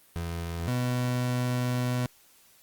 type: tone pair in turn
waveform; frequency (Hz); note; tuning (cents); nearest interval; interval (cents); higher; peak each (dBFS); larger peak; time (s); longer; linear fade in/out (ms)
30% pulse; 84.4 / 124.28; E2 / B2; +41 / +11; perfect fifth; 670; second; -27 / -23; second; 0.16-0.68 / 0.68-2.06; second; 0
effects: white hiss -59 dBFS RMS until 2.62 s + Opus 32 kbps